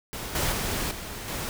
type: noise with level steps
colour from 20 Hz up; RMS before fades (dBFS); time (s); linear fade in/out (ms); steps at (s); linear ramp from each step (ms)
pink; -35 / -26 / -29 / -37 / -32; 0.13-1.49; 0; 0.35 / 0.52 / 0.91 / 1.28; 2
effects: none